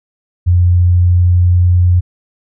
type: tone with pitch glide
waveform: sine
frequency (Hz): 88.5 to 89.06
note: F2 to F2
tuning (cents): +23 to +34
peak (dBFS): -6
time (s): 0.46-2.01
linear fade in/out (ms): 20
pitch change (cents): +11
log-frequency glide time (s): 0.63-1.75
effects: none